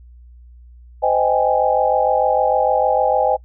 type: chord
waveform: sine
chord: Ab major seventh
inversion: first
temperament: equal with one note detuned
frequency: 513.7 / 622.3 / 784 / 830.6 Hz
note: C5 / Eb5 / G5 / Ab5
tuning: -32 / 0 / 0 / 0 cents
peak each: -19 dBFS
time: 1.02-3.37 s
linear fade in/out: 20 ms
effects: noise-tail reverb RT60 0.1 s tail -24 dB re dry + added 60 Hz sine -40 dBFS peak until 3.44 s